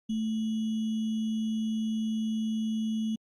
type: tone with sample-and-hold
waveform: sine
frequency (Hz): 220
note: A3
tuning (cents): 0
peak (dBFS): -27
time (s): 0.09-3.16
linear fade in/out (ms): 10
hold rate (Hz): 3150
effects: low-pass 6000 Hz 12 dB/octave + Opus 48 kbps